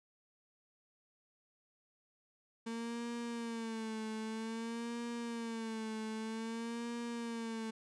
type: tone with vibrato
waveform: 35% pulse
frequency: 227.4 Hz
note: A#3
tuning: 43 cents flat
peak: -37 dBFS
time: 2.66-7.71 s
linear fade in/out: 10 ms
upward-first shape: sine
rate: 0.52 Hz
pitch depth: 67 cents each way
effects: resampled to 22050 Hz